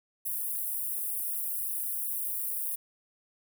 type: high-pass noise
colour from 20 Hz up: white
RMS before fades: -33 dBFS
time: 0.25-2.76 s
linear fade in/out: 10 ms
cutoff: 9600 Hz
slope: 48 dB/octave
effects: none